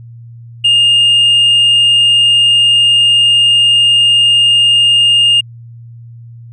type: tone with tanh clipping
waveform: triangle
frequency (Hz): 2828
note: F7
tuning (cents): +21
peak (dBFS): -6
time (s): 0.64-5.41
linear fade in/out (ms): 10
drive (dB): 6
effects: added 117 Hz sine -30 dBFS peak until 6.52 s + resampled to 22050 Hz